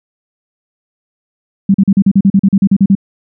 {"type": "tone bursts", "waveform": "sine", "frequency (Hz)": 196, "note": "G3", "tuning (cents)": 0, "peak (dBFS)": -4, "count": 14, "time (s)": [1.69, 2.952], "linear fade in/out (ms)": 5, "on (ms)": 53, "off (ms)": 40, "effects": []}